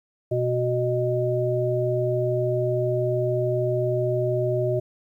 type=harmonic tone; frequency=123.47 Hz; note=B2; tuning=in tune; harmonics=1 / 3 / 5; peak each=-25 / -25 / -25 dBFS; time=0.31-4.8 s; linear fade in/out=10 ms; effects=10-bit